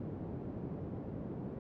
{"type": "band-pass noise", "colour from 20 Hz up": "pink", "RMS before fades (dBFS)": -42, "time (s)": [0, 1.59], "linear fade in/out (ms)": 2, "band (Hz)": [120, 360], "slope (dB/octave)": 12, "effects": []}